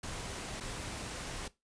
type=noise with dropouts; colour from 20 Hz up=pink; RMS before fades=-41 dBFS; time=0.03-1.48 s; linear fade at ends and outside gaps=5 ms; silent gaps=0.602-0.606 s; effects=noise-tail reverb RT60 0.2 s tail -18 dB re dry + resampled to 22050 Hz